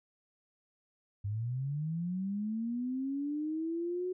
sine linear sweep, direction up, 98 to 370 Hz, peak -32 dBFS, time 1.24-4.13 s, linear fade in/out 10 ms, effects none

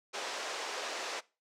pink band-pass noise, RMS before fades -39 dBFS, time 0.13-1.21 s, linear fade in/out 20 ms, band 430 to 6900 Hz, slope 24 dB/octave, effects noise-tail reverb RT60 0.3 s tail -21 dB re dry

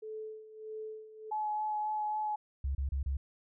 sine tone with tremolo, 434.7 Hz, A4, 21 cents flat, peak -38 dBFS, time 0.02-1.31 s, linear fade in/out 10 ms, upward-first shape sine, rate 1.6 Hz, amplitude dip 75%
sine tone with vibrato, 851 Hz, G#5, 42 cents sharp, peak -31 dBFS, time 1.31-2.36 s, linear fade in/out 10 ms, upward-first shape sine, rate 3.7 Hz, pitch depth 12 cents each way
sine tone bursts, 68.3 Hz, C#2, 25 cents flat, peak -30 dBFS, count 4, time 2.64-3.17 s, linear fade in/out 5 ms, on 110 ms, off 30 ms
effects none

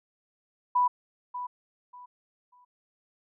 sine tone with echo, 987.8 Hz, B5, in tune, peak -20 dBFS, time 0.75-0.88 s, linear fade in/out 10 ms, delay 590 ms, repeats 3, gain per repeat -12 dB, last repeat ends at 2.65 s, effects none

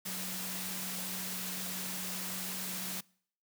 sine tone in noise, 185 Hz, F#3, in tune, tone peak -44 dBFS, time 0.05-3.01 s, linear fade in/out 10 ms, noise white, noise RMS -39 dBFS, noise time 0.05-3.01 s, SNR -8 dB, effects noise-tail reverb RT60 0.6 s tail -25 dB re dry + high-pass 100 Hz 12 dB/octave

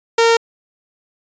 sawtooth tone, 459.9 Hz, A#4, 23 cents flat, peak -6 dBFS, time 0.18-0.37 s, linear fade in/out 5 ms, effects resampled to 16000 Hz

